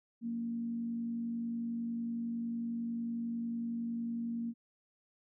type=tone with frequency modulation; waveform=sine; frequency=232.6 Hz; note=A#3; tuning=4 cents flat; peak=-34 dBFS; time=0.21-4.54 s; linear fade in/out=50 ms; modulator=51 Hz; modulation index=0.25; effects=none